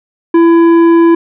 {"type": "tone with tanh clipping", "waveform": "sine", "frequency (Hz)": 334.8, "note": "E4", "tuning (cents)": 27, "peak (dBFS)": -5, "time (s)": [0.34, 1.15], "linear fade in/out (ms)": 5, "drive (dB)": 10, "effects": []}